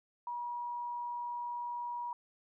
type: tone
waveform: sine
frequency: 961 Hz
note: B5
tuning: 48 cents flat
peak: -36 dBFS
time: 0.27-2.13 s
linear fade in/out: 2 ms
effects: none